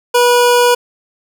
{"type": "tone", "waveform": "25% pulse", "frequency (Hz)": 486.3, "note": "B4", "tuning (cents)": -27, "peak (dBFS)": -4, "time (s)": [0.14, 0.75], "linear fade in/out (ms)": 10, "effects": []}